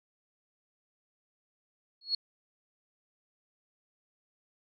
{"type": "tone with exponential growth", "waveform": "sine", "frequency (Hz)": 4333, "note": "C#8", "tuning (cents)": -40, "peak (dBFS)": -23, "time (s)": [2.01, 2.15], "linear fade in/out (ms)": 5, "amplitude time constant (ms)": 30, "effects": []}